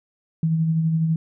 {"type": "tone with tremolo", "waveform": "sine", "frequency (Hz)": 161.5, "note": "E3", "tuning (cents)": -35, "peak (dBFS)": -16, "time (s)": [0.43, 1.16], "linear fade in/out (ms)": 2, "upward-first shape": "sine", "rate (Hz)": 12, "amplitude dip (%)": 35, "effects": []}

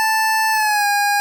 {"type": "tone with pitch glide", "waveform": "25% pulse", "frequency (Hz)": [880, 816.3], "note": ["A5", "G#5"], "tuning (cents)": [0, -30], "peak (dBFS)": -11, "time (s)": [0, 1.2], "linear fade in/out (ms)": 0, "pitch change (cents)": -130, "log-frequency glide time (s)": [0.51, 0.86], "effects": []}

